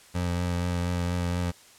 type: tone with vibrato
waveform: 25% pulse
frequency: 88 Hz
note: F2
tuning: 14 cents sharp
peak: -22 dBFS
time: 0.14-1.52 s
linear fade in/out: 20 ms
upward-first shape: triangle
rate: 4.2 Hz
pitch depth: 22 cents each way
effects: white hiss -53 dBFS RMS until 1.78 s + low-pass 10000 Hz 12 dB/octave